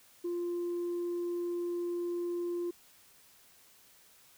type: tone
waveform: sine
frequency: 348.3 Hz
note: F4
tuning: 5 cents flat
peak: -30 dBFS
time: 0.24-2.71 s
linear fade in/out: 10 ms
effects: tanh soft clip ceiling -30 dBFS + white hiss -61 dBFS RMS until 4.37 s